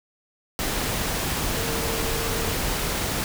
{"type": "tone in noise", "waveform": "sine", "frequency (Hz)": 455.3, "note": "A#4", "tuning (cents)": -41, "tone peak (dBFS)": -32, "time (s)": [1.57, 2.53], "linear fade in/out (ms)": 0, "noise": "pink", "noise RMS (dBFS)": -26, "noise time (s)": [0.59, 3.24], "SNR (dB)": -9, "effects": []}